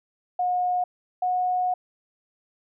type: tone pair in turn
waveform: sine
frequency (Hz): 722 / 729.1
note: F#5 / F#5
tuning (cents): -43 / -26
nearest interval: unison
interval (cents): 17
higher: second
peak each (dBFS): -21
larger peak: neither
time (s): 0.39-0.84 / 1.22-1.74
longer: second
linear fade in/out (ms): 5
effects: none